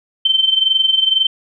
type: tone with amplitude modulation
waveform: sine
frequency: 3100 Hz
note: G7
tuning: 20 cents flat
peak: -8 dBFS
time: 0.25-1.27 s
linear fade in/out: 5 ms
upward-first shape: sine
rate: 22 Hz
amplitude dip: 75%
effects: none